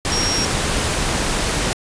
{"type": "tone in noise", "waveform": "sine", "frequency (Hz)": 5588, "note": "F8", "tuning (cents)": 0, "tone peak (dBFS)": -20, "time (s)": [0.12, 0.45], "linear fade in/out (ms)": 0, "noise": "pink", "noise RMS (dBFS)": -20, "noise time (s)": [0.05, 1.73], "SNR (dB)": -3, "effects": ["resampled to 22050 Hz"]}